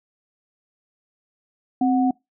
sine tone pair together, 260.7 / 736 Hz, C4 / F#5, -6 / -9 cents, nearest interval octave + tritone, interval 1797 cents, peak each -17 / -22 dBFS, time 1.81-2.11 s, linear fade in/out 5 ms, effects noise-tail reverb RT60 0.2 s tail -25 dB re dry

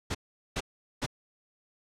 pink noise bursts, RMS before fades -31 dBFS, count 3, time 0.1-1.064 s, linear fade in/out 10 ms, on 48 ms, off 410 ms, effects low-pass 7000 Hz 12 dB/octave

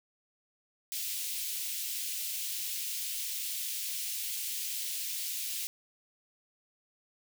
white high-pass noise, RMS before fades -36 dBFS, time 0.92-5.67 s, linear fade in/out 0 ms, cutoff 2500 Hz, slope 24 dB/octave, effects none

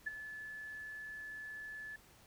sine tone with ADSR envelope, 1728 Hz, A6, 32 cents flat, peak -33 dBFS, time 0.06-1.96 s, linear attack 12 ms, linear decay 19 ms, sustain -11 dB, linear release 3 ms, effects pink hiss -63 dBFS RMS until 2.26 s

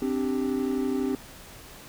triangle chord, C suspended second, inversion none, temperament equal, 261.6 / 293.7 / 392 Hz, C4 / D4 / G4, 0 / 0 / 0 cents, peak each -25 / -29 / -28 dBFS, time 0.02-1.15 s, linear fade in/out 2 ms, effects pink hiss -46 dBFS RMS until 1.88 s

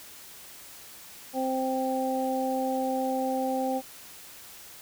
harmonic tone, 261.6 Hz, C4, in tune, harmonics 1 / 2 / 3, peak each -30 / -30 / -30 dBFS, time 1.33-3.82 s, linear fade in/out 50 ms, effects white hiss -47 dBFS RMS until 4.81 s

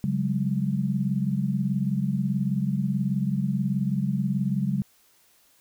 sine chord, C# suspended fourth, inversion none, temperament equal with one note detuned, 138.59 / 185 / 203.5 Hz, C#3 / F#3 / G#3, 0 / 0 / -35 cents, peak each -27 dBFS, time 0.04-4.82 s, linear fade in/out 0 ms, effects white hiss -61 dBFS RMS until 5.6 s

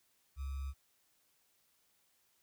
sine tone with sample-and-hold, 68.2 Hz, C#2, 28 cents flat, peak -37 dBFS, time 0.36-0.74 s, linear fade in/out 50 ms, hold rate 1225 Hz, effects white hiss -74 dBFS RMS until 2.42 s

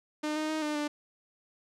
sawtooth tone with pitch steps, 303.3 / 309 / 312.7 / 300.9 / 295.7 Hz, D#4 / D#4 / D#4 / D4 / D4, -44 / -12 / +9 / +42 / +12 cents, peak -26 dBFS, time 0.23-0.88 s, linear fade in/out 10 ms, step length 130 ms, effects low-pass 8000 Hz 12 dB/octave

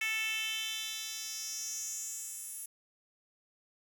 10% pulse tone with high-pass filter sweep, 439.8 Hz, A4, 1 cent flat, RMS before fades -38 dBFS, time 0.01-2.66 s, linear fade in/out 5 ms, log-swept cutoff 2300 to 10000 Hz, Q 3.5, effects 10-bit

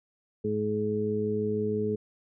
harmonic tone, 106.1 Hz, G#2, 38 cents sharp, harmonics 1 / 2 / 3 / 4, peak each -35 / -31 / -38 / -28 dBFS, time 0.44-1.96 s, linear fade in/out 10 ms, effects none

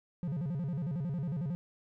triangle tone with vibrato, 155.56 Hz, D#3, in tune, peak -30 dBFS, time 0.23-1.55 s, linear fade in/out 0 ms, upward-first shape square, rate 11 Hz, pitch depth 220 cents each way, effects none

